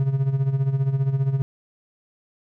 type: tone with tremolo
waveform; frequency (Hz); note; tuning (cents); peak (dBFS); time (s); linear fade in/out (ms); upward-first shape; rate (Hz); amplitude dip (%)
triangle; 135.6; C#3; -38; -14; 0-1.42; 0; sine; 15; 70
effects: none